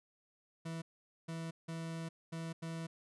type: tone bursts at uneven times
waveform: 40% pulse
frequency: 164.1 Hz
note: E3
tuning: 8 cents flat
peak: -39 dBFS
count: 5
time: 0.65-0.82 / 1.28-1.51 / 1.68-2.09 / 2.32-2.53 / 2.62-2.87 s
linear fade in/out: 10 ms
effects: resampled to 24000 Hz